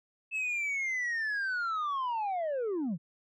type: linear sweep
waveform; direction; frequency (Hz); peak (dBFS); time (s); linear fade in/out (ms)
sine; down; 2627 to 147; -27; 0.31-2.98; 50
effects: tanh soft clip ceiling -29 dBFS